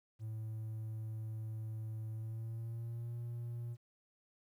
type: tone with pitch glide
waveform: triangle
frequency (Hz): 110 to 118.58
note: A2 to A#2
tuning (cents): 0 to +30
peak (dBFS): -37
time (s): 0.19-3.77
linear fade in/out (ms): 50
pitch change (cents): +130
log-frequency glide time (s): 2.11-3.16
effects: tanh soft clip ceiling -33 dBFS + 12-bit